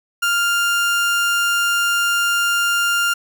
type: tone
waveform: 30% pulse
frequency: 1400 Hz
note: F6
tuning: 4 cents sharp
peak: -13 dBFS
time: 0.22-3.14 s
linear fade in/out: 10 ms
effects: none